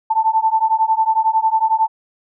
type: beating tone pair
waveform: sine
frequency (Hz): 880 / 891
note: A5 / A5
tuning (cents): 0 / +22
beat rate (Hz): 11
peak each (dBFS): -16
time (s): 0.1-1.88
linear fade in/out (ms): 10
effects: none